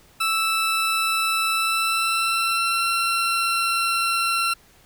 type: tone with pitch glide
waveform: 20% pulse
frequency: 1318.5 to 1357.9 Hz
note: E6 to F6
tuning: 0 to -49 cents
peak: -15 dBFS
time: 0.2-4.54 s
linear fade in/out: 10 ms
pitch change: +51 cents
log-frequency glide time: 1.52-2.89 s
effects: pink hiss -54 dBFS RMS until 4.85 s